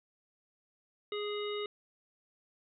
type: harmonic tone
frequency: 415.3 Hz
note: G#4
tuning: in tune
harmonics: 1 / 3 / 5 / 7 / 9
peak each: -35 / -44 / -46 / -46 / -44 dBFS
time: 1.12-1.66 s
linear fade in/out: 2 ms
effects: none